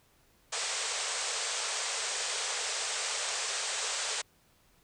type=band-pass noise; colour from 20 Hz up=white; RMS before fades=-34 dBFS; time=0.52-4.22 s; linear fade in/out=10 ms; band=410 to 8700 Hz; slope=96 dB/octave; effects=pink hiss -66 dBFS RMS until 4.83 s